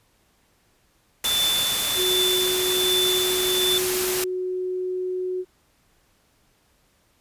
white noise, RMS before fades -25 dBFS, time 1.24-4.24 s, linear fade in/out 2 ms
triangle tone with tremolo, 3517 Hz, A7, 1 cent flat, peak -18 dBFS, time 1.25-3.78 s, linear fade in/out 0 ms, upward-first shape triangle, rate 1.3 Hz, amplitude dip 60%
sine tone, 367.7 Hz, F#4, 11 cents flat, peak -24 dBFS, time 1.95-5.45 s, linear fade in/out 50 ms
effects pink hiss -63 dBFS RMS until 7.2 s + resampled to 32000 Hz

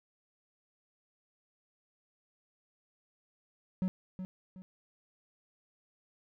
triangle tone with echo, 185.8 Hz, F#3, 7 cents sharp, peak -26 dBFS, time 3.82-3.88 s, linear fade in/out 0 ms, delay 370 ms, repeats 2, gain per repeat -9 dB, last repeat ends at 4.62 s, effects none

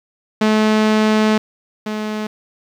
sawtooth tone pair in turn, 215.8 / 213.9 Hz, A3 / A3, -33 / -49 cents, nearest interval unison, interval 16 cents, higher first, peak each -8 / -17 dBFS, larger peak first, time 0.41-1.38 / 1.86-2.27 s, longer first, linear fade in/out 5 ms, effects low-pass 5000 Hz 12 dB/octave + 8-bit

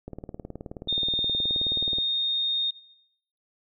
click train, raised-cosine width 2 ms, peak -23 dBFS, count 37, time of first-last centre 0.08-1.985 s, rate 18.9 Hz
sine tone with pitch glide, 3657 to 3685 Hz, A#7 to A#7, -34 to -21 cents, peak -23 dBFS, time 0.88-2.71 s, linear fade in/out 10 ms, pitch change +13 cents, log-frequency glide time 1.44-1.53 s
effects noise-tail reverb RT60 0.8 s tail -21 dB re dry

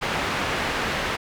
white low-pass noise, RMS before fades -26 dBFS, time 0.01-1.17 s, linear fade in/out 20 ms, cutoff 2100 Hz, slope 12 dB/octave, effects none

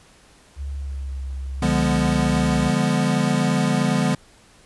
sine tone with pitch glide, 69.8 to 66.84 Hz, C#2 to C2, +13 to +38 cents, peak -26 dBFS, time 0.56-2.72 s, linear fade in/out 50 ms, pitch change -75 cents, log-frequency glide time 0.76-1.2 s
square chord, D diminished seventh, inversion none, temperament equal with one note detuned, 146.83 / 174.61 / 204.2 / 246.9 Hz, D3 / F3 / Ab3 / Cb4, 0 / 0 / -29 / 0 cents, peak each -24 dBFS, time 1.62-4.15 s, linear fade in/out 5 ms
effects pink hiss -52 dBFS RMS until 4.65 s + resampled to 24000 Hz

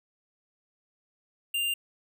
square tone, 2794 Hz, F7, in tune, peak -27 dBFS, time 1.54-1.74 s, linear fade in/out 5 ms, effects none

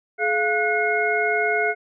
sine tone cluster, 425.4 / 696 / 1471 / 2155 Hz, G#4 / F5 / F#6 / C#7, +42 / -6 / -11 / -49 cents, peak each -24 dBFS, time 0.18-1.75 s, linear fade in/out 50 ms, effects none

